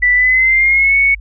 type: tone with pitch glide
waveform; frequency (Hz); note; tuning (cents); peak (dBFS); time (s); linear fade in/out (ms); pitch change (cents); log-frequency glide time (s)
sine; 1975.5 to 2217; B6 to C#7; 0 to 0; -8; 0.02-1.15; 10; +200; 0.14-0.96
effects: added 50 Hz sine -28 dBFS peak until 1.2 s